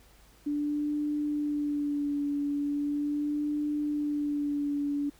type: tone with vibrato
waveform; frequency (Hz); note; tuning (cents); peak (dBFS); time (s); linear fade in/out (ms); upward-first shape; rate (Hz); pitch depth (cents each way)
sine; 291.7; D4; -12; -27; 0.46-5.1; 10; sine; 0.39; 27
effects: added 50 Hz sine -59 dBFS peak until 5.19 s + pink hiss -60 dBFS RMS until 5.19 s